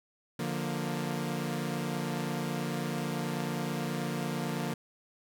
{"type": "chord", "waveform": "sawtooth", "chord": "Bb major", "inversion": "first", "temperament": "equal with one note detuned", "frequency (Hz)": [146.83, 176.03, 233.1], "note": ["D3", "F3", "Bb3"], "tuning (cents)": [0, 14, 0], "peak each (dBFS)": -32, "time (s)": [0.39, 4.74], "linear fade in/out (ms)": 5, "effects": []}